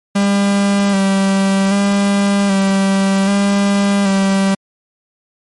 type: tone with vibrato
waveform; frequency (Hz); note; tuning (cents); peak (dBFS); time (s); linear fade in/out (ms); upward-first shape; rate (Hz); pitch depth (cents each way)
45% pulse; 197.3; G3; +11; -11; 0.15-4.55; 10; square; 0.64; 24
effects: MP3 48 kbps